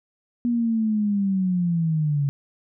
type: linear sweep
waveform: sine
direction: down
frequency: 241.5 to 138.59 Hz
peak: -19 dBFS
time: 0.45-2.29 s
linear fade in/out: 0 ms
effects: none